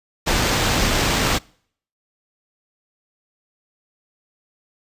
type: noise with sample-and-hold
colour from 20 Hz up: pink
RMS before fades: -19 dBFS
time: 0.26-1.39 s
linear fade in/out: 20 ms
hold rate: 11025 Hz
effects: noise-tail reverb RT60 0.6 s tail -26 dB re dry + resampled to 32000 Hz